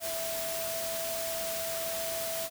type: tone in noise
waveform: sine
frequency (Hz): 659.3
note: E5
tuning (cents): 0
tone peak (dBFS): -35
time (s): 0-2.5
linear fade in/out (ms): 50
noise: white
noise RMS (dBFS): -36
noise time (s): 0-2.5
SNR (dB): -2
effects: none